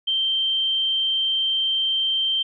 sine tone, 3136 Hz, G7, in tune, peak -19 dBFS, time 0.07-2.43 s, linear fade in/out 10 ms, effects none

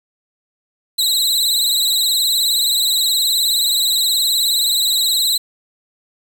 sawtooth tone with vibrato, 3951 Hz, B7, in tune, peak -11 dBFS, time 0.98-5.38 s, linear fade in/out 10 ms, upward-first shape triangle, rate 19 Hz, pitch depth 92 cents each way, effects 7-bit

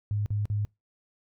sine tone bursts, 103.83 Hz, G#2, in tune, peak -25 dBFS, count 3, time 0.11-0.65 s, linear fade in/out 0 ms, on 150 ms, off 45 ms, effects noise-tail reverb RT60 0.2 s tail -25 dB re dry

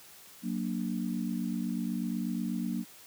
sine chord, Gb augmented, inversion none, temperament equal, 185 / 233.1 / 293.7 Hz, Gb3 / Bb3 / D4, 0 / 0 / 0 cents, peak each -34 / -33 / -38 dBFS, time 0.42-2.85 s, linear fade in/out 50 ms, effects white hiss -53 dBFS RMS until 3.06 s + high-pass 60 Hz 12 dB/octave

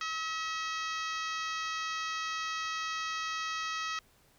harmonic tone, 642 Hz, E5, 46 cents flat, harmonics 2 / 3 / 4 / 5 / 6 / 7 / 8 / 9 / 10, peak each -36 / -40 / -42 / -44 / -46 / -47 / -48 / -49 / -50 dBFS, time 0.01-3.99 s, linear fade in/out 2 ms, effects pink hiss -65 dBFS RMS until 4.38 s

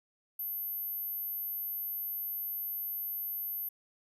sine tone, 13100 Hz, G#9, 25 cents flat, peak -34 dBFS, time 0.39-3.69 s, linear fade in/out 5 ms, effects none

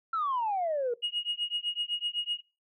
sine exponential sweep, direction down, 1370 to 462.9 Hz, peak -26 dBFS, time 0.13-0.94 s, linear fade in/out 5 ms
sine tone with tremolo, 2879 Hz, F#7, 48 cents flat, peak -24 dBFS, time 1.02-2.41 s, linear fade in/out 20 ms, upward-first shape triangle, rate 7.9 Hz, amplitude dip 100%
effects noise-tail reverb RT60 0.3 s tail -21 dB re dry + tanh soft clip ceiling -23 dBFS

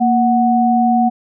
sine tone pair together, 233.1 / 740 Hz, A#3 / F#5, 0 / 0 cents, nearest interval octave + minor sixth, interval 2000 cents, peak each -13 dBFS, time 0-1.1 s, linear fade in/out 20 ms, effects none

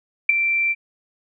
sine tone with ADSR envelope, 2349 Hz, D7, in tune, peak -7 dBFS, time 0.29-0.75 s, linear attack 5 ms, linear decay 10 ms, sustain -10 dB, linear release 39 ms, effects none

